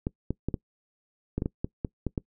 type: clicks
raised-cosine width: 3 ms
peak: -15 dBFS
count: 11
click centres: 0.069 / 0.306 / 0.486 / 0.542 / 1.38 / 1.421 / 1.459 / 1.645 / 1.848 / 2.067 / 2.178 s
effects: noise-tail reverb RT60 0.1 s tail -23 dB re dry